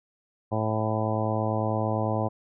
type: harmonic tone with a mistuned harmonic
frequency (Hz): 108.9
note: A2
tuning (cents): -17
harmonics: 1 / 2 / 3 / 4 / 5 / 6 / 7 / 8 / 9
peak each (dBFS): -28 / -32 / -34 / -36 / -32 / -33 / -33 / -37 / -36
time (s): 0.51-2.29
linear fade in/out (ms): 20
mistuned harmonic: 9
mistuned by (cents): +31
effects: none